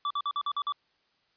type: tone bursts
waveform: square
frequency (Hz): 1158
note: D6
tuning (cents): -25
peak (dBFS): -28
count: 7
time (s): 0.05-0.723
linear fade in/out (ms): 2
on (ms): 55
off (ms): 48
effects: white hiss -70 dBFS RMS until 1.36 s + resampled to 11025 Hz